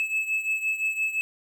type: beating tone pair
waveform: triangle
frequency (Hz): 2601 / 2606.8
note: E7 / E7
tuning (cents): -24 / -20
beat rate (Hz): 5.8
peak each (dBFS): -24 / -29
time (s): 0-1.21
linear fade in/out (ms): 0
effects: none